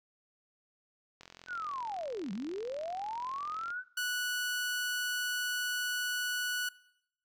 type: click train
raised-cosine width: 0.2 ms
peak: -32 dBFS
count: 110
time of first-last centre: 1.21-3.704 s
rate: 43.7 Hz
type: linear two-way sweep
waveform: sine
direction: down then up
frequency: 1527 to 179.3 to 1527 Hz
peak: -35 dBFS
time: 1.47-3.84 s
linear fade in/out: 50 ms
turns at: 2.32 s
type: tone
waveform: sawtooth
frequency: 1475 Hz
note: F#6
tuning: 6 cents flat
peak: -28 dBFS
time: 3.97-6.69 s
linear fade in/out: 5 ms
effects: noise-tail reverb RT60 0.8 s tail -22 dB re dry